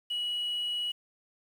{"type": "tone", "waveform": "sine", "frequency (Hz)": 2921, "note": "F#7", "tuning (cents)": -23, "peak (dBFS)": -28, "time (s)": [0.1, 0.92], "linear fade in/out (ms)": 10, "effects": ["tanh soft clip ceiling -26 dBFS", "9-bit"]}